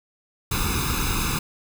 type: noise with comb filter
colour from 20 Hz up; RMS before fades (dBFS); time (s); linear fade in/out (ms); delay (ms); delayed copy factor
pink; -24; 0.51-1.39; 5; 0.79; +1
effects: none